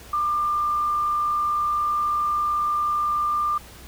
sine tone with frequency modulation, 1194 Hz, D6, 28 cents sharp, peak -20 dBFS, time 0.13-3.58 s, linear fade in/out 5 ms, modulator 60.4 Hz, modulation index 0.2, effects added 62 Hz sine -46 dBFS peak until 3.87 s + pink hiss -45 dBFS RMS until 3.87 s

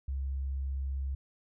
sine tone, 67.6 Hz, C#2, 43 cents flat, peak -31 dBFS, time 0.08-1.15 s, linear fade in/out 5 ms, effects none

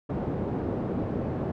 pink band-pass noise, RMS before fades -30 dBFS, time 0.09-1.52 s, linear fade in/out 10 ms, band 110 to 510 Hz, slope 12 dB/octave, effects none

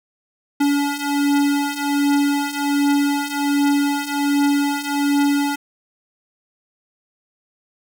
square beating tone pair, 284.4 / 285.7 Hz, C#4 / D4, +45 / -48 cents, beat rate 1.3 Hz, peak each -22 / -19 dBFS, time 0.6-5.56 s, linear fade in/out 10 ms, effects none

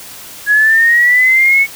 sine linear sweep, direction up, 1661.2 to 2223 Hz, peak -6 dBFS, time 0.46-1.67 s, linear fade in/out 50 ms, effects white hiss -32 dBFS RMS until 1.75 s

